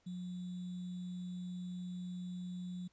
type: tone with sample-and-hold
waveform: sine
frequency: 180 Hz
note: F#3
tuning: 47 cents flat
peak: -40 dBFS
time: 0.06-2.88 s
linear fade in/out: 10 ms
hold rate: 3675 Hz
effects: pink hiss -74 dBFS RMS until 2.92 s + resampled to 16000 Hz